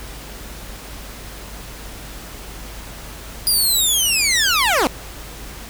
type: linear sweep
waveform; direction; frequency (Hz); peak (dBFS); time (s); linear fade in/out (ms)
15% pulse; down; 4909 to 228.6; -8; 3.47-4.87; 0
effects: added 50 Hz sine -36 dBFS peak until 5.69 s + pink hiss -36 dBFS RMS until 5.69 s